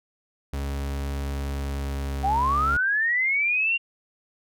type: tone with pitch glide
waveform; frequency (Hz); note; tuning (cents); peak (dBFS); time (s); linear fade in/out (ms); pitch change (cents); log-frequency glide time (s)
40% pulse; 69.6 to 69.08; C#2 to C#2; +8 to -5; -26; 0.53-2.77; 5; -13; 1.54-2.24
type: linear sweep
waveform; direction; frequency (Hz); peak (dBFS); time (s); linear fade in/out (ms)
sine; up; 740 to 2791; -20; 2.23-3.78; 20
effects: none